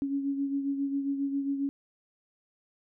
sine beating tone pair, 277.2 / 284.6 Hz, C#4 / C#4, 0 / +46 cents, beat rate 7.4 Hz, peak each -28 / -37 dBFS, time 0.02-1.69 s, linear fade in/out 0 ms, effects none

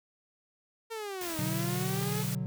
sawtooth linear two-way sweep, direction down then up, 460.4 to 305.3 to 432.2 Hz, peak -32 dBFS, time 0.9-2.24 s, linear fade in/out 20 ms, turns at 1.4 s
white noise, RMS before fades -39 dBFS, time 1.21-2.35 s, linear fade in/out 2 ms
triangle chord, B minor, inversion none, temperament equal, 123.47 / 146.83 / 185 Hz, B2 / D3 / F#3, 0 / 0 / 0 cents, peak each -33 dBFS, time 1.39-2.46 s, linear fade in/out 0 ms
effects none

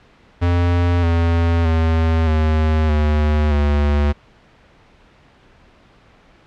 square tone with pitch steps, 87.31 / 84.19 / 81.18 / 78.28 / 75.48 / 72.79 Hz, F2 / E2 / E2 / D#2 / D2 / D2, 0 / +37 / -26 / +11 / +48 / -15 cents, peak -14 dBFS, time 0.41-4.13 s, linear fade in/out 20 ms, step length 620 ms, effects pink hiss -50 dBFS RMS until 6.46 s + low-pass 3000 Hz 12 dB/octave

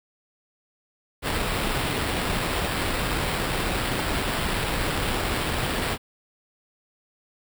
pink noise with sample-and-hold, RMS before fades -26 dBFS, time 1.22-5.98 s, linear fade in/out 50 ms, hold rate 6300 Hz, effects none

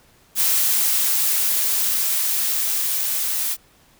blue noise with level ramp, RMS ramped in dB -18 to -23 dBFS, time 0.35-3.57 s, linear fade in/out 50 ms, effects pink hiss -55 dBFS RMS until 3.99 s

